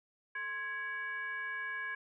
sine tone with frequency modulation, 1661.2 Hz, G#6, in tune, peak -36 dBFS, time 0.35-1.95 s, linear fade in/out 5 ms, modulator 609 Hz, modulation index 0.71, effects none

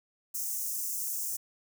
white high-pass noise, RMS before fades -34 dBFS, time 0.34-1.37 s, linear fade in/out 10 ms, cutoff 5800 Hz, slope 48 dB/octave, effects none

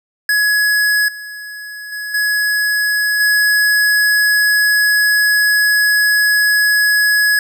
square tone with level steps, 1683 Hz, G#6, 23 cents sharp, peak -12 / -28 / -23 / -14 / -11 dBFS, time 0.29-7.39 s, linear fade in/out 2 ms, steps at 1.08 / 1.92 / 2.14 / 3.2 s, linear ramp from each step 5 ms, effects none

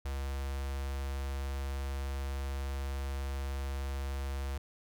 square tone with notch filter, 68.3 Hz, C#2, 25 cents flat, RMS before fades -36 dBFS, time 0.05-4.58 s, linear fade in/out 5 ms, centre 250 Hz, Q 0.99, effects none

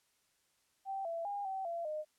sine tone with pitch steps, 778 / 669 / 810 / 768 / 679 / 613 Hz, G5 / E5 / G#5 / G5 / F5 / D#5, -13 / +25 / -43 / -36 / -49 / -26 cents, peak -36 dBFS, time 0.85-2.05 s, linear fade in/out 50 ms, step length 200 ms, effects white hiss -75 dBFS RMS until 2.18 s + low-pass 11000 Hz 12 dB/octave

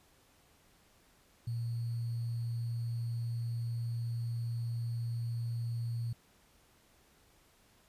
sine tone with sample-and-hold, 117.2 Hz, A#2, 10 cents sharp, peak -33 dBFS, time 1.47-6.13 s, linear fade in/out 5 ms, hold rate 4410 Hz, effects pink hiss -66 dBFS RMS until 7.88 s + resampled to 32000 Hz

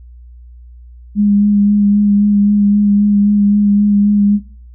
sine tone with vibrato, 204.8 Hz, G#3, 24 cents flat, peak -8 dBFS, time 1.15-4.4 s, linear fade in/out 50 ms, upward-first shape sine, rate 3.8 Hz, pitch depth 19 cents each way, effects noise-tail reverb RT60 0.4 s tail -17 dB re dry + added 60 Hz sine -34 dBFS peak until 4.74 s

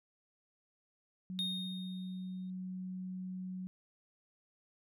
sine tone, 185 Hz, F#3, in tune, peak -39 dBFS, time 1.3-3.67 s, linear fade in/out 0 ms
triangle tone with exponential decay, 3700 Hz, A#7, 14 cents flat, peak -31 dBFS, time 1.39-2.5 s, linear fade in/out 0 ms, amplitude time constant 240 ms
effects none

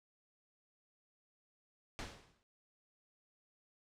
pink noise with exponential decay, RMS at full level -41 dBFS, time 1.99-2.43 s, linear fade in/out 0 ms, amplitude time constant 94 ms, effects low-pass 6000 Hz 12 dB/octave

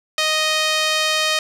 sawtooth tone with band-pass filter, 622.3 Hz, D#5, in tune, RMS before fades -19 dBFS, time 0.18-1.39 s, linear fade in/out 2 ms, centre 3700 Hz, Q 1, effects none

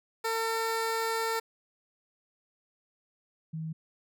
15% pulse / sine tone pair in turn, 451.5 / 159.63 Hz, A4 / D#3, +45 / +45 cents, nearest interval octave + tritone, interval 1800 cents, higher first, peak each -22 / -33 dBFS, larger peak first, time 0.24-1.4 / 3.53-3.73 s, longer first, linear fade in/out 10 ms, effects none

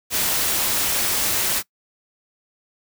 white noise with amplitude modulation, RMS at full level -19 dBFS, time 0.1-1.63 s, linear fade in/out 50 ms, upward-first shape sine, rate 251 Hz, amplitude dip 50%, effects noise-tail reverb RT60 0.1 s tail -22 dB re dry

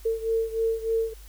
sine beating tone pair, 450 / 453.3 Hz, A4 / A#4, +39 / -48 cents, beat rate 3.3 Hz, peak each -25 / -28 dBFS, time 0.05-1.14 s, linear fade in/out 10 ms, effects added 50 Hz sine -43 dBFS peak until 1.28 s + white hiss -53 dBFS RMS until 1.28 s

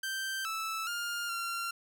sawtooth tone with pitch steps, 1563 / 1314 / 1408 / 1376 Hz, G6 / E6 / F6 / F6, -6 / -6 / +14 / -26 cents, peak -30 dBFS, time 0.03-1.71 s, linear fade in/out 5 ms, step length 420 ms, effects none

